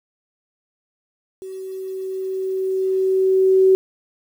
sine tone with level ramp, 379.3 Hz, F#4, 43 cents sharp, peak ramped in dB -30 to -9 dBFS, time 1.42-3.75 s, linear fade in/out 0 ms, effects 8-bit

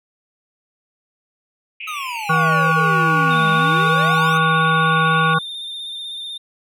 pink band-pass noise, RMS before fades -31 dBFS, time 1.8-5.34 s, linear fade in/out 5 ms, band 2300 to 2800 Hz, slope 96 dB/octave
square exponential two-way sweep, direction down then up, 1293 to 202 to 1293 Hz, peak -27 dBFS, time 1.87-4.38 s, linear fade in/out 10 ms, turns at 3.51 s
harmonic tone, 160.8 Hz, E3, 43 cents flat, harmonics 1 / 3 / 5 / 7 / 9, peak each -19 / -26 / -26 / -17 / -18 dBFS, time 2.29-5.39 s, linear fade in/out 10 ms
triangle tone with vibrato, 3619 Hz, A7, 48 cents sharp, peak -26 dBFS, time 3.3-6.38 s, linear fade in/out 10 ms, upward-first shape sine, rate 16 Hz, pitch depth 34 cents each way
effects none

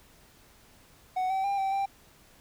triangle tone with pitch steps, 743 / 768 / 797 / 775 / 787 Hz, F#5 / G5 / G5 / G5 / G5, +7 / -36 / +28 / -20 / +7 cents, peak -24 dBFS, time 1.16-1.86 s, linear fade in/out 10 ms, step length 140 ms, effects pink hiss -58 dBFS RMS until 2.4 s

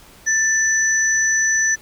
sine tone pair together, 1770 / 5965 Hz, A6 / F#8, +10 / +13 cents, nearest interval octave + major sixth, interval 2103 cents, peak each -17 / -18 dBFS, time 0.26-1.76 s, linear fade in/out 20 ms, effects pink hiss -46 dBFS RMS until 1.81 s

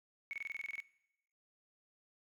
triangle tone bursts, 2217 Hz, C#7, in tune, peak -34 dBFS, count 11, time 0.31-0.802 s, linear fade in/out 0 ms, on 22 ms, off 25 ms, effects noise-tail reverb RT60 0.8 s tail -22 dB re dry + tanh soft clip ceiling -36 dBFS

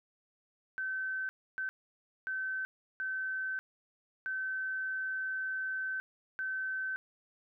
sine tone bursts at uneven times, 1535 Hz, G6, 37 cents flat, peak -33 dBFS, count 6, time 0.78-1.29 / 1.58-1.69 / 2.27-2.65 / 3-3.59 / 4.26-6 / 6.39-6.96 s, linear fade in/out 0 ms, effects none

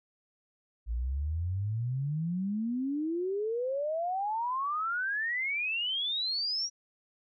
sine exponential sweep, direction up, 54.6 to 5780 Hz, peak -29 dBFS, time 0.86-6.7 s, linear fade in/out 50 ms, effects none

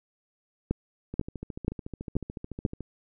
two click trains, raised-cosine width 3 ms, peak -23 / -12 dBFS, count 24 / 5, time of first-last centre 1.14-2.807 / 0.71-2.652 s, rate 13.8 / 2.06 Hz, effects none

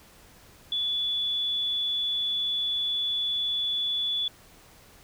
sine tone, 3439 Hz, A7, 40 cents flat, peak -25 dBFS, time 0.72-4.28 s, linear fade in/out 2 ms, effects pink hiss -54 dBFS RMS until 5.03 s

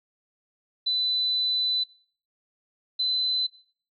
sine tone pair in turn, 4000 / 4030 Hz, B7 / B7, +21 / +34 cents, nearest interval unison, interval 13 cents, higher second, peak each -22 dBFS, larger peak neither, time 0.86-1.84 / 2.99-3.47 s, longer first, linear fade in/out 10 ms, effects noise-tail reverb RT60 0.5 s tail -21 dB re dry

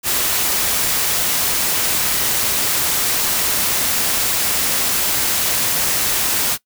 white noise, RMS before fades -18 dBFS, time 0.03-6.58 s, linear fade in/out 50 ms, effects noise-tail reverb RT60 0.1 s tail -20 dB re dry

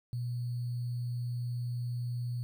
sine tone with sample-and-hold, 121.5 Hz, B2, 28 cents flat, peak -32 dBFS, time 0.13-2.43 s, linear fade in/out 0 ms, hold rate 4410 Hz, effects none

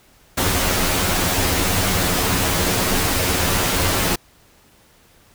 pink noise with comb filter, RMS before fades -19 dBFS, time 0.37-4.16 s, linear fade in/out 10 ms, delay 11 ms, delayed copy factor +0.75, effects pink hiss -53 dBFS RMS until 5.34 s

